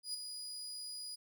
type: tone with ADSR envelope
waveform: 30% pulse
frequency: 4918 Hz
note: D#8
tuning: 21 cents flat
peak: -33 dBFS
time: 0.03-1.16 s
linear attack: 110 ms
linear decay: 11 ms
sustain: -7 dB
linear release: 17 ms
effects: none